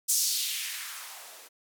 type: noise with band-pass filter sweep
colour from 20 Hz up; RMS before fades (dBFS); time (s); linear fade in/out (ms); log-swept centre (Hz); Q
violet; -32; 0.08-1.49; 20; 7300 to 400; 1.9
effects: none